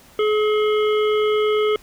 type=harmonic tone with a mistuned harmonic; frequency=425.7 Hz; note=G#4; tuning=43 cents sharp; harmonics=1 / 3 / 5 / 7 / 8; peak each=-16 / -26 / -30 / -33 / -34 dBFS; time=0.19-1.76 s; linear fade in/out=2 ms; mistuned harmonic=8; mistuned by=-70 cents; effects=pink hiss -49 dBFS RMS until 1.82 s